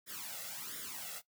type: noise with flanger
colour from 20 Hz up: white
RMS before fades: -44 dBFS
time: 0.06-1.22 s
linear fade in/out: 50 ms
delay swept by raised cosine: 0.56 to 1.51 ms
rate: 1.4 Hz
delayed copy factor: +0.85
effects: noise-tail reverb RT60 0.1 s tail -17 dB re dry + high-pass 150 Hz 12 dB/octave